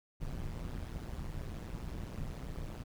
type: noise with amplitude modulation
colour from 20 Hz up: brown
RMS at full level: -37 dBFS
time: 0.2-2.84 s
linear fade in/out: 20 ms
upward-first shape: sine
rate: 120 Hz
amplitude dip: 90%
effects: none